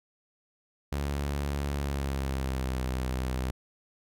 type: tone with pitch glide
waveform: sawtooth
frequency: 71 to 63.99 Hz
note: C#2 to C2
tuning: +42 to -38 cents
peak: -25 dBFS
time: 0.92-3.51 s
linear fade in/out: 5 ms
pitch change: -180 cents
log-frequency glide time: 1.74-2.79 s
effects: none